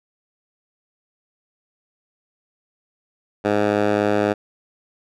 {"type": "tone with band-pass filter", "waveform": "10% pulse", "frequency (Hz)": 103.7, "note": "G#2", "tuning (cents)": -2, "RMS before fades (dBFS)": -19, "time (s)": [3.44, 4.34], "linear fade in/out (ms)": 20, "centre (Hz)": 650, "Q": 0.62, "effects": []}